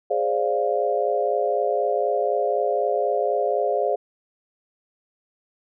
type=chord; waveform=sine; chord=D half-diminished seventh; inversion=second; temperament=equal; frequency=415.3 / 523.3 / 587.3 / 698.5 Hz; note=Ab4 / C5 / D5 / F5; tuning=0 / 0 / 0 / 0 cents; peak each=-25 dBFS; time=0.1-3.96 s; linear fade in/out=10 ms; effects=none